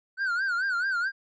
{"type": "tone with vibrato", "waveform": "triangle", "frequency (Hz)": 1489, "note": "F#6", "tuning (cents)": 11, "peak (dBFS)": -23, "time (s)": [0.17, 1.12], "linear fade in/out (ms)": 50, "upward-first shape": "sine", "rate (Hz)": 4.6, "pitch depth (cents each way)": 130, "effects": ["resampled to 16000 Hz"]}